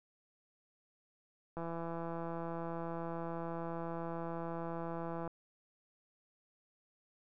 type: click train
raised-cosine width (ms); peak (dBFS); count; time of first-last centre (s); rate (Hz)
1; -28; 620; 1.57-5.277; 167
effects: none